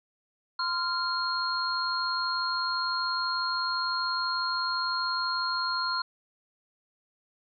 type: tone cluster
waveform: sine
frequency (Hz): 1031 / 1390 / 4252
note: C6 / F6 / C8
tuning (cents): -26 / -9 / +27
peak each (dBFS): -31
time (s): 0.59-6.02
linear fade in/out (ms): 5
effects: none